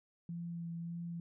sine tone with vibrato, 169.4 Hz, E3, 48 cents sharp, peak -39 dBFS, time 0.29-1.2 s, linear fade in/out 2 ms, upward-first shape sine, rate 1.7 Hz, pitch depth 15 cents each way, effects none

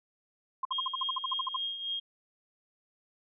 sine tone bursts, 1046.5 Hz, C6, in tune, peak -28 dBFS, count 13, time 0.63-1.564 s, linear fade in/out 5 ms, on 22 ms, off 54 ms
sine tone with tremolo, 3242 Hz, G#7, 42 cents flat, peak -30 dBFS, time 0.71-2 s, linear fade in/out 10 ms, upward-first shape triangle, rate 3.5 Hz, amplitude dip 65%
effects none

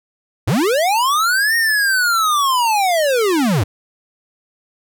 square linear two-way sweep, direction up then down, 82 to 1864.7 to 82 Hz, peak -14 dBFS, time 0.47-3.64 s, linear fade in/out 10 ms, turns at 1.56 s, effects none

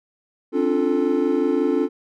triangle chord, D minor seventh, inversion third, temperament equal with one note detuned, 268.2 / 293.7 / 349.2 / 440 Hz, C4 / D4 / F4 / A4, +43 / 0 / 0 / 0 cents, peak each -21 dBFS, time 0.52-1.89 s, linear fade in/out 50 ms, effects none

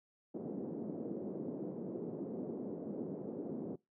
white band-pass noise, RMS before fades -42 dBFS, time 0.34-3.76 s, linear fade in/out 10 ms, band 170 to 420 Hz, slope 24 dB/octave, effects noise-tail reverb RT60 0.2 s tail -22 dB re dry

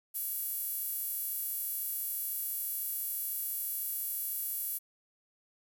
sawtooth tone with high-pass filter, 566 Hz, C#5, 36 cents sharp, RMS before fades -36 dBFS, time 0.14-4.79 s, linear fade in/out 20 ms, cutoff 12000 Hz, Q 2.9, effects none

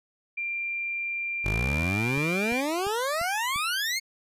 sine tone, 2377 Hz, D7, 20 cents sharp, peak -28 dBFS, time 0.37-2.61 s, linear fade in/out 10 ms
20% pulse exponential sweep, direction up, 46.84 to 2217 Hz, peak -21 dBFS, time 1.44-4 s, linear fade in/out 20 ms
click train, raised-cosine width 5 ms, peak -30 dBFS, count 6, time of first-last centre 1.83-3.56 s, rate 2.89 Hz
effects resampled to 32000 Hz

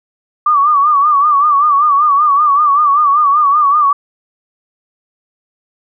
sine tone with vibrato, 1166 Hz, D6, 13 cents flat, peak -7 dBFS, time 0.46-3.93 s, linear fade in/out 5 ms, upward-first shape sine, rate 5.2 Hz, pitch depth 90 cents each way, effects none

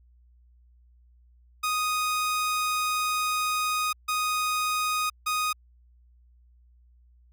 sawtooth tone bursts at uneven times, 1244.5 Hz, D#6, in tune, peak -21 dBFS, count 3, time 1.63-3.93 / 4.08-5.1 / 5.26-5.53 s, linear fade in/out 10 ms, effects added 60 Hz sine -55 dBFS peak until 7.32 s

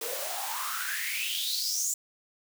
white noise with high-pass filter sweep, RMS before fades -32 dBFS, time 0.01-1.94 s, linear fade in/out 5 ms, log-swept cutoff 440 to 7400 Hz, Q 7.7, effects none

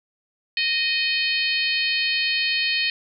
harmonic tone with a mistuned harmonic, 619 Hz, D#5, 9 cents flat, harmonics 3 / 4 / 5 / 6 / 7 / 8, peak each -28 / -24 / -27 / -32 / -25 / -38 dBFS, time 0.57-2.9 s, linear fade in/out 2 ms, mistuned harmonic 4, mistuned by +20 cents, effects none

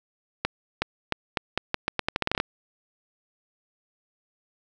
accelerating click train, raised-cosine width 0.3 ms, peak -7 dBFS, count 16, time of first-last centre 0.45-2.401 s, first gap 370 ms, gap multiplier 0.82, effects none

